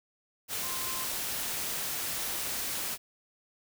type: tone in noise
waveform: sine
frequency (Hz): 1046.5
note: C6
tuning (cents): 0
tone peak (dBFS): -42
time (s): 0.61-1.08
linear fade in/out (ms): 50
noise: white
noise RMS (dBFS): -34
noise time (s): 0.48-2.98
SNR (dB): -11
effects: none